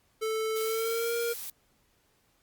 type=tone with pitch glide; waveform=square; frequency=440 to 468.9 Hz; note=A4 to A#4; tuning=0 to +10 cents; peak=-29 dBFS; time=0.21-1.34 s; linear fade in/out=20 ms; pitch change=+110 cents; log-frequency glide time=0.61-1.14 s
type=noise; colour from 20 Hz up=blue; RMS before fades=-39 dBFS; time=0.56-1.5 s; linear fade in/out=2 ms
effects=pink hiss -69 dBFS RMS until 2.42 s + Opus 48 kbps